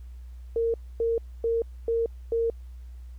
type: tone bursts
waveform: sine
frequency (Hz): 460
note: A#4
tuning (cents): -23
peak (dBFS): -22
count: 5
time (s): 0.56-2.5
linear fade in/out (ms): 2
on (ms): 180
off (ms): 260
effects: added 61 Hz sine -39 dBFS peak until 3.18 s + pink hiss -66 dBFS RMS until 3.18 s